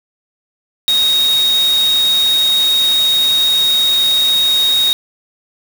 sine tone in noise, 3752 Hz, A#7, 11 cents sharp, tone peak -10 dBFS, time 0.88-4.93 s, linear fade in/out 0 ms, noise white, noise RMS -24 dBFS, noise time 0.88-4.93 s, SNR +11 dB, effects none

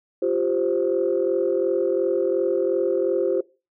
sine chord, F suspended second, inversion none, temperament equal, 349.2 / 392 / 523.3 Hz, F4 / G4 / C5, 0 / 0 / 0 cents, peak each -23 dBFS, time 0.22-3.41 s, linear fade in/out 5 ms, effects noise-tail reverb RT60 0.3 s tail -20 dB re dry + tanh soft clip ceiling -11 dBFS

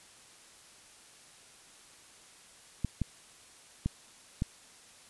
clicks, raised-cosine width 5 ms, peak -17 dBFS, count 4, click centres 2.847 / 3.017 / 3.86 / 4.421 s, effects white hiss -56 dBFS RMS until 5.09 s + resampled to 24000 Hz

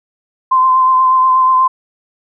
sine tone with vibrato, 1036 Hz, C6, 17 cents flat, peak -7 dBFS, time 0.51-1.68 s, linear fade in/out 10 ms, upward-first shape triangle, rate 8.3 Hz, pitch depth 25 cents each way, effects none

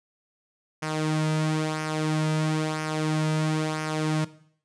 sawtooth tone with flanger, 155.56 Hz, D#3, in tune, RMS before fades -26 dBFS, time 0.82-4.25 s, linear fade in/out 10 ms, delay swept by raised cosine 0.25 to 2.75 ms, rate 1 Hz, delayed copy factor -0.55, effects noise-tail reverb RT60 0.6 s tail -17 dB re dry + resampled to 22050 Hz

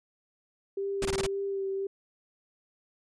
sine tone with vibrato, 392 Hz, G4, in tune, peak -29 dBFS, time 0.77-1.87 s, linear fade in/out 5 ms, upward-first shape sine, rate 1.9 Hz, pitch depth 20 cents each way
pink noise bursts, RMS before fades -31 dBFS, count 5, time 1.02-1.265 s, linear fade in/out 2 ms, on 33 ms, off 20 ms
effects resampled to 22050 Hz

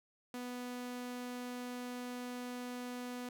sawtooth tone, 246.9 Hz, B3, in tune, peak -37 dBFS, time 0.34-3.29 s, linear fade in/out 2 ms, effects none

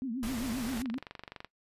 sine tone with vibrato, 244.3 Hz, B3, 19 cents flat, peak -32 dBFS, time 0.02-0.98 s, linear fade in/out 0 ms, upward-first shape triangle, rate 7.6 Hz, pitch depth 220 cents each way
pink noise, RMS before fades -40 dBFS, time 0.23-0.82 s, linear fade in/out 0 ms
click train, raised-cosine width 0.3 ms, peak -26 dBFS, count 19, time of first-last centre 0.69-1.446 s, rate 23.8 Hz
effects noise-tail reverb RT60 0.1 s tail -19 dB re dry + resampled to 32000 Hz

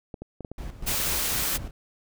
clicks, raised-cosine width 2 ms, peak -23 dBFS, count 8, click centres 0.142 / 0.22 / 0.407 / 0.448 / 0.516 / 0.919 / 1.001 / 1.07 s
brown noise with tremolo, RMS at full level -34 dBFS, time 0.58-1.71 s, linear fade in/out 2 ms, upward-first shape square, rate 4.1 Hz, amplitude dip 65%
white noise, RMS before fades -27 dBFS, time 0.86-1.58 s, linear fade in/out 20 ms
effects none

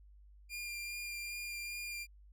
sawtooth tone with vibrato, 2401 Hz, D7, 38 cents sharp, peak -37 dBFS, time 0.49-2.07 s, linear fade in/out 50 ms, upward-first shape triangle, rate 2.5 Hz, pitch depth 14 cents each way, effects added 50 Hz sine -56 dBFS peak until 2.32 s

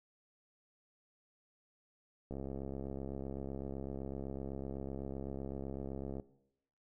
click train, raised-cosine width 2 ms, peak -29 dBFS, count 265, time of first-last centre 2.31-6.198 s, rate 67.9 Hz, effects noise-tail reverb RT60 0.8 s tail -18 dB re dry

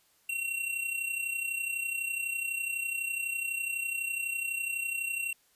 square tone with amplitude modulation, 2734 Hz, F7, 37 cents flat, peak -29 dBFS, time 0.29-5.33 s, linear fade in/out 5 ms, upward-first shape sine, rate 32 Hz, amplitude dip 60%, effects white hiss -67 dBFS RMS until 5.55 s + resampled to 32000 Hz

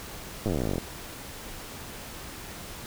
slowing click train, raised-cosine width 2 ms, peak -15 dBFS, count 22, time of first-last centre 0.46-0.781 s, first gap 9 ms, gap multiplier 1.05, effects pink hiss -41 dBFS RMS until 2.86 s

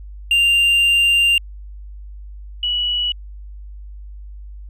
triangle / sine tone pair in turn, 2788 / 2937 Hz, F7 / F#7, -4 / -13 cents, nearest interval minor second, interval 91 cents, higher second, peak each -10 / -17 dBFS, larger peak first, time 0.31-1.38 / 2.63-3.12 s, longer first, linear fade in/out 2 ms, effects added 50 Hz sine -32 dBFS peak until 4.69 s

